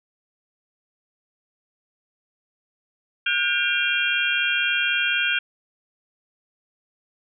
sine tone cluster, 1443 / 1587 / 2391 / 2752 / 3227 Hz, F#6 / G6 / D7 / F7 / G7, -44 / +21 / +30 / -26 / +50 cents, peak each -26 dBFS, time 3.26-5.39 s, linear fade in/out 5 ms, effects none

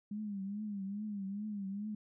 sine tone with vibrato, 203.1 Hz, G#3, 38 cents flat, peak -37 dBFS, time 0.11-1.95 s, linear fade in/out 5 ms, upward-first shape triangle, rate 2.4 Hz, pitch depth 110 cents each way, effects none

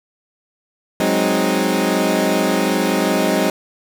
20% pulse chord, Ab dominant seventh, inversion third, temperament equal, 185 / 207.7 / 261.6 / 311.1 Hz, Gb3 / Ab3 / C4 / Eb4, 0 / 0 / 0 / 0 cents, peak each -16 dBFS, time 1-3.5 s, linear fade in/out 2 ms, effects none

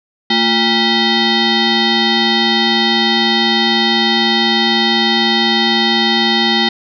sine tone with frequency modulation, 1960 Hz, B6, 14 cents flat, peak -10 dBFS, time 0.3-6.69 s, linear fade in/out 5 ms, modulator 578 Hz, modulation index 4.1, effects none

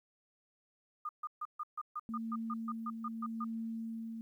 sine tone bursts, 1219 Hz, D#6, 36 cents flat, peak -36 dBFS, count 14, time 1.05-3.444 s, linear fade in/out 5 ms, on 41 ms, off 140 ms
sine tone with tremolo, 226.2 Hz, A3, 48 cents sharp, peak -36 dBFS, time 2.09-4.21 s, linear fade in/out 0 ms, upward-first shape triangle, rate 0.84 Hz, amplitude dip 40%
effects 12-bit

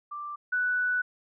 sine tone pair in turn, 1178 / 1484.2 Hz, D6 / F#6, +5 / +5 cents, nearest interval major third, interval 400 cents, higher second, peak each -34 / -24 dBFS, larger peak second, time 0.11-0.36 / 0.52-1.02 s, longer second, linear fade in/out 10 ms, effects none

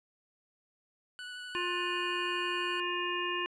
25% pulse tone with vibrato, 1480 Hz, F#6, in tune, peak -37 dBFS, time 1.19-2.8 s, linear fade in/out 0 ms, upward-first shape sine, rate 12 Hz, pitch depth 12 cents each way
harmonic tone, 353.8 Hz, F4, 23 cents sharp, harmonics 1 / 3 / 5 / 7 / 8, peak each -37 / -36 / -38 / -39 / -37 dBFS, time 1.55-3.46 s, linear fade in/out 0 ms
effects low-pass 7000 Hz 12 dB/octave

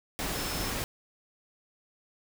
sine tone in noise, 5274 Hz, E8, in tune, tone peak -41 dBFS, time 0.35-0.7 s, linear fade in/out 0 ms, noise pink, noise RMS -33 dBFS, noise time 0.19-0.84 s, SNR -11 dB, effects none

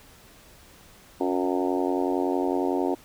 harmonic tone with a mistuned harmonic, 90.9 Hz, F#2, 30 cents flat, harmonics 3 / 4 / 5 / 6 / 7 / 8 / 9 / 10, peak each -27 / -27 / -32 / -35 / -34 / -33 / -37 / -35 dBFS, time 1.2-2.95 s, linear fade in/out 10 ms, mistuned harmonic 3, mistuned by +38 cents, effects pink hiss -52 dBFS RMS until 3.04 s

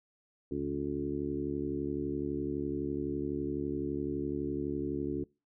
harmonic tone with a mistuned harmonic, 71.9 Hz, D2, 36 cents flat, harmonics 1 / 2 / 3 / 4 / 5 / 6, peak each -44 / -42 / -42 / -35 / -36 / -42 dBFS, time 0.51-5.24 s, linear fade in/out 5 ms, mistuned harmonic 2, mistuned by -35 cents, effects noise-tail reverb RT60 0.3 s tail -25 dB re dry

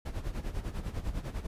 brown noise with tremolo, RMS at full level -33 dBFS, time 0.05-1.47 s, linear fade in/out 10 ms, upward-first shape sine, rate 10 Hz, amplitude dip 75%, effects resampled to 32000 Hz

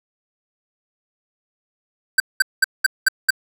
square tone bursts, 1554 Hz, G6, 16 cents flat, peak -11 dBFS, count 6, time 2.18-3.306 s, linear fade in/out 5 ms, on 21 ms, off 200 ms, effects none

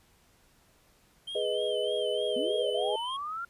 triangle tone with vibrato, 3136 Hz, G7, in tune, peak -34 dBFS, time 1.27-3.17 s, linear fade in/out 10 ms, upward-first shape sine, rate 3.3 Hz, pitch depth 71 cents each way
sine chord, G# minor, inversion none, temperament equal, 415.3 / 493.9 / 622.3 Hz, G#4 / B4 / D#5, 0 / 0 / 0 cents, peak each -32 dBFS, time 1.35-2.96 s, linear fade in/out 5 ms
sine linear sweep, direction up, 230 to 1410 Hz, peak -33 dBFS, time 2.36-3.45 s, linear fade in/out 5 ms
effects pink hiss -64 dBFS RMS until 3.49 s + resampled to 32000 Hz

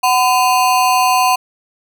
square ring-modulated tone, 880 Hz, A5, in tune, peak -8 dBFS, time 0.03-1.36 s, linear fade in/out 10 ms, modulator 134 Hz, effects none

